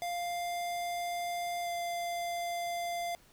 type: tone with pitch glide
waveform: square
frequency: 698.5 to 692.9 Hz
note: F5 to F5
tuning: 0 to -14 cents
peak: -34 dBFS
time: 0.02-3.15 s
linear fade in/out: 0 ms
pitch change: -14 cents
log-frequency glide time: 1.63-1.68 s
effects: pink hiss -62 dBFS RMS until 3.32 s